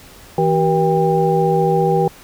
sine tone cluster, 162.6 / 383.3 / 477.9 / 798 Hz, E3 / G4 / A#4 / G5, -23 / -39 / +43 / +31 cents, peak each -18 dBFS, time 0.38-2.08 s, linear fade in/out 2 ms, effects pink hiss -42 dBFS RMS until 2.23 s

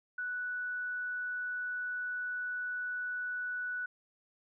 sine tone, 1480 Hz, F#6, in tune, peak -34 dBFS, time 0.18-3.86 s, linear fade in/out 5 ms, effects none

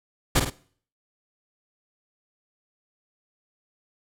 pink noise with echo, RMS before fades -18 dBFS, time 0.35-0.4 s, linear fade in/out 10 ms, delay 51 ms, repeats 2, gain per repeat -6 dB, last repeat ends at 0.502 s, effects noise-tail reverb RT60 0.5 s tail -20 dB re dry + low-pass 12000 Hz 12 dB/octave

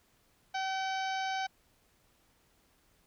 harmonic tone, 765 Hz, G5, 42 cents flat, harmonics 1 / 2 / 3 / 4 / 5 / 6 / 7 / 8, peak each -33 / -39 / -43 / -45 / -47 / -49 / -50 / -51 dBFS, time 0.54-1.47 s, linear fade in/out 10 ms, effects pink hiss -69 dBFS RMS until 3.06 s

